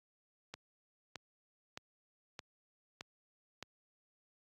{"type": "click train", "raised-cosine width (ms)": 0.2, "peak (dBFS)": -26, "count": 6, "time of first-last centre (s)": [0.54, 3.626], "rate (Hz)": 1.62, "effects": ["high-pass 80 Hz 12 dB/octave", "Opus 48 kbps"]}